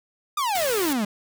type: exponential sweep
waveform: 45% pulse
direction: down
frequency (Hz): 1244.5 to 197.6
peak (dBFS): -22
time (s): 0.37-1.05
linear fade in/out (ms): 5
type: noise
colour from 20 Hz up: white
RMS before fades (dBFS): -30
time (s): 0.55-0.93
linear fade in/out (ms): 2
effects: none